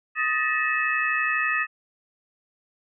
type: tone cluster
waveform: sine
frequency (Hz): 1254 / 1768 / 1900 / 2592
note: D#6 / A6 / A#6 / E7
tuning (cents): +13 / +8 / +33 / -30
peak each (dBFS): -27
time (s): 0.15-1.67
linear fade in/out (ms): 50
effects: none